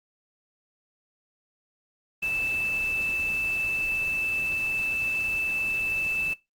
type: tone in noise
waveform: sine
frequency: 2637 Hz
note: E7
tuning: in tune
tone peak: -25 dBFS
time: 2.22-6.34 s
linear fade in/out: 10 ms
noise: pink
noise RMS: -41 dBFS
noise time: 2.22-6.34 s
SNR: +13 dB
effects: noise-tail reverb RT60 0.2 s tail -19 dB re dry + Opus 24 kbps